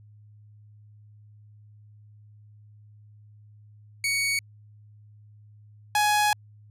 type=tone pair in turn; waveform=sawtooth; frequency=2235 / 837.2 Hz; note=C#7 / G#5; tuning=+14 / +14 cents; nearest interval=octave + perfect fourth; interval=1700 cents; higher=first; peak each=-20 / -16 dBFS; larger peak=second; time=4.04-4.39 / 5.95-6.33 s; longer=second; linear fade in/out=2 ms; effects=added 105 Hz sine -49 dBFS peak until 6.7 s + resampled to 32000 Hz